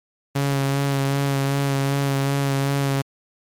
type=tone with vibrato; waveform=sawtooth; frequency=138.59 Hz; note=C#3; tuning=in tune; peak=-15 dBFS; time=0.35-3.02 s; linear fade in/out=10 ms; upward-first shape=sine; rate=2.6 Hz; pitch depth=20 cents each way; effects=MP3 96 kbps